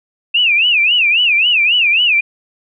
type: tone with vibrato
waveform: sine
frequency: 2637 Hz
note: E7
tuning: in tune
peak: -9 dBFS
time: 0.34-2.21 s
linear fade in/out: 10 ms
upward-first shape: sine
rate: 3.7 Hz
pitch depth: 210 cents each way
effects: none